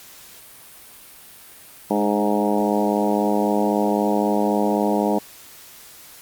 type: harmonic tone with a mistuned harmonic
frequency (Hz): 103.83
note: G#2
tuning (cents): 0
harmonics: 2 / 3 / 4 / 5 / 6 / 7 / 8 / 9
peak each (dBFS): -22 / -24 / -25 / -26 / -27 / -27 / -28 / -29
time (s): 1.9-5.19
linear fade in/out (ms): 10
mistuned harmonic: 3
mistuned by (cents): -27
effects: white hiss -44 dBFS RMS until 6.21 s + Opus 48 kbps